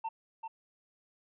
triangle tone with echo, 898 Hz, A5, 35 cents sharp, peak -31 dBFS, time 0.04-0.09 s, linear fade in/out 10 ms, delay 390 ms, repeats 1, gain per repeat -5 dB, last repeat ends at 0.48 s, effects resampled to 8000 Hz

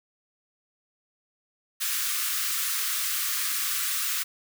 white high-pass noise, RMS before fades -28 dBFS, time 1.8-4.24 s, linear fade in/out 20 ms, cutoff 1100 Hz, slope 96 dB/octave, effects none

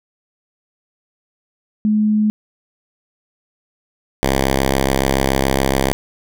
sine / 5% pulse tone pair in turn, 212.9 / 67.06 Hz, G#3 / C2, +43 / +43 cents, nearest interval octave + minor sixth, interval 2000 cents, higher first, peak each -12 / -3 dBFS, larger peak second, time 1.85-2.3 / 4.23-5.93 s, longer second, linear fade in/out 0 ms, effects none

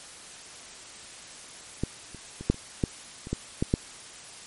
clicks, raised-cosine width 3 ms, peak -13 / -30 / -24 / -7 / -30 / -10 / -25 / -14 / -11 / -8 dBFS, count 10, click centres 1.836 / 2.147 / 2.41 / 2.5 / 2.544 / 2.838 / 3.271 / 3.33 / 3.625 / 3.739 s, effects white hiss -45 dBFS RMS until 4.46 s + MP3 48 kbps

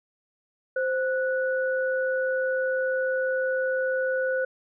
sine tone pair together, 521 / 1475 Hz, C5 / F#6, -7 / -6 cents, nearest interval octave + tritone, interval 1801 cents, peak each -24 / -29 dBFS, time 0.76-4.45 s, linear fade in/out 5 ms, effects none

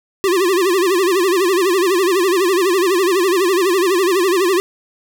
square tone with vibrato, 368.1 Hz, F#4, 9 cents flat, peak -13 dBFS, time 0.24-4.6 s, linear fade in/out 0 ms, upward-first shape sine, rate 12 Hz, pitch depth 140 cents each way, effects none

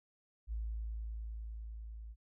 sine tone with level ramp, 55 Hz, A1, in tune, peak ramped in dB -35 to -45 dBFS, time 0.47-2.16 s, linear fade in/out 50 ms, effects none

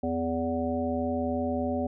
harmonic tone with a mistuned harmonic, 82.41 Hz, E2, in tune, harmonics 1 / 3 / 5 / 7 / 9, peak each -36 / -29 / -36 / -32 / -35 dBFS, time 0.03-1.87 s, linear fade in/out 5 ms, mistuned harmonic 3, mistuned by +22 cents, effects none

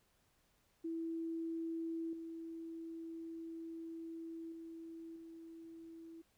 sine tone with level steps, 328.8 Hz, E4, 4 cents flat, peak -38 / -44 / -47 / -50 dBFS, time 0.84-6.22 s, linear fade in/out 10 ms, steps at 2.13 / 4.52 / 5.16 s, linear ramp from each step 2 ms, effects pink hiss -75 dBFS RMS until 6.37 s

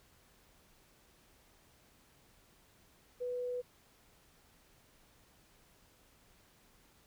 sine tone, 493.9 Hz, B4, in tune, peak -35 dBFS, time 3.2-3.62 s, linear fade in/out 20 ms, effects pink hiss -66 dBFS RMS until 7.06 s

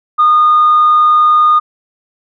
sine tone, 1225 Hz, D#6, 27 cents flat, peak -4 dBFS, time 0.18-1.6 s, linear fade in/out 20 ms, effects tanh soft clip ceiling -2 dBFS

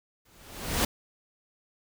pink noise with exponential growth, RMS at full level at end -23 dBFS, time 0.25-0.85 s, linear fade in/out 5 ms, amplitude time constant 130 ms, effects none

